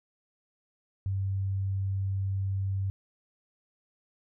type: tone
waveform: sine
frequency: 97 Hz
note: G2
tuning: 18 cents flat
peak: -27 dBFS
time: 1.06-2.9 s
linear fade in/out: 0 ms
effects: none